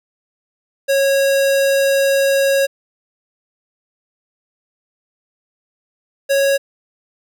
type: tone pair in turn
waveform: square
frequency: 549 / 552.2 Hz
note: C#5 / C#5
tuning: -17 / -7 cents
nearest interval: unison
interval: 10 cents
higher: second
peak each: -13 dBFS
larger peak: neither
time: 0.88-2.67 / 6.29-6.58 s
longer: first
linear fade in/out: 20 ms
effects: none